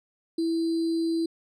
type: tone with sample-and-hold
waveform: sine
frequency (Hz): 329.6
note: E4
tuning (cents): 0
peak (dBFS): -23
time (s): 0.38-1.26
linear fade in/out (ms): 5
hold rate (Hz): 4410
effects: low-pass 7000 Hz 12 dB/octave